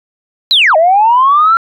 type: linear two-way sweep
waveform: sine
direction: down then up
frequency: 4131 to 612 to 1376 Hz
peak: -4 dBFS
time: 0.51-1.57 s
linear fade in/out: 0 ms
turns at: 0.76 s
effects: tanh soft clip ceiling 0 dBFS